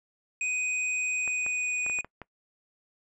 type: tone with pitch glide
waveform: square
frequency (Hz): 2498 to 2479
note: D#7 to D#7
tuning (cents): +6 to -7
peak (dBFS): -28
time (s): 0.41-2.01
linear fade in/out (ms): 2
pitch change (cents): -13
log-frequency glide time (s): 1.15-1.74
type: clicks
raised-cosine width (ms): 0.5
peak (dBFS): -25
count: 7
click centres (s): 1.277 / 1.464 / 1.864 / 1.898 / 1.988 / 2.046 / 2.217
effects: noise-tail reverb RT60 0.1 s tail -22 dB re dry + resampled to 24000 Hz